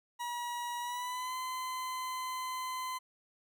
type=tone with pitch glide; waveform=40% pulse; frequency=961 to 1024 Hz; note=B5 to C6; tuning=-48 to -38 cents; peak=-35 dBFS; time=0.19-2.99 s; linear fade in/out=20 ms; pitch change=+110 cents; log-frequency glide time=0.8-1.35 s; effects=none